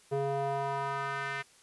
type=tone with band-pass filter sweep; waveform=square; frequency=138.59 Hz; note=C#3; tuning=in tune; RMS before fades=-33 dBFS; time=0.11-1.43 s; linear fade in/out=20 ms; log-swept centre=480 to 1900 Hz; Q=2.2; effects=white hiss -60 dBFS RMS until 1.62 s + resampled to 24000 Hz